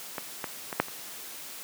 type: clicks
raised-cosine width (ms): 0.5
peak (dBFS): -17 / -16 / -18 / -6 / -27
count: 5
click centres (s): 0.182 / 0.442 / 0.728 / 0.8 / 0.884
effects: white hiss -42 dBFS RMS until 1.63 s + high-pass 150 Hz 12 dB/octave